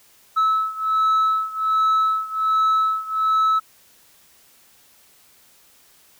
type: beating tone pair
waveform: sine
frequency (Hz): 1300 / 1301.3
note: E6 / E6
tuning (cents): -24 / -23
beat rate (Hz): 1.3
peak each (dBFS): -17 / -19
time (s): 0.36-3.6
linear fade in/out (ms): 20
effects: tanh soft clip ceiling -14 dBFS + white hiss -54 dBFS RMS until 6.19 s